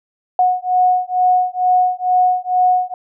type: beating tone pair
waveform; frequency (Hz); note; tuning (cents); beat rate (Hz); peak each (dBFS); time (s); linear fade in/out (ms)
sine; 730 / 732.2; F#5 / F#5; -24 / -18; 2.2; -15; 0.39-2.94; 2
effects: none